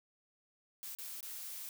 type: noise with dropouts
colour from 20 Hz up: blue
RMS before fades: -45 dBFS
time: 0.83-1.69 s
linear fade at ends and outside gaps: 0 ms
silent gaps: 0.95-0.986 / 1.207-1.228 s
effects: none